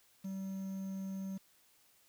triangle tone with quantisation, 192.3 Hz, G3, 33 cents flat, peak -36 dBFS, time 0.24-1.38 s, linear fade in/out 10 ms, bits 10, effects white hiss -68 dBFS RMS until 2.08 s

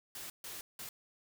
white noise bursts at uneven times, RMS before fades -45 dBFS, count 3, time 0.15-0.3 / 0.44-0.61 / 0.79-0.89 s, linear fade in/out 2 ms, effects none

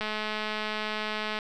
click train, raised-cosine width 0.3 ms, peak -16 dBFS, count 296, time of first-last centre 0.01-1.389 s, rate 214 Hz, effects none

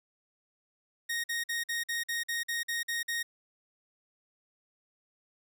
sawtooth tone bursts, 1864.7 Hz, A#6, in tune, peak -27 dBFS, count 11, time 1.09-3.23 s, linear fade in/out 10 ms, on 150 ms, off 49 ms, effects none

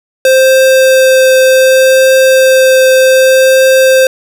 square tone with vibrato, 523.3 Hz, C5, in tune, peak -4 dBFS, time 0.25-4.07 s, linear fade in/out 2 ms, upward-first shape triangle, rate 0.66 Hz, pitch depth 9 cents each way, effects 7-bit

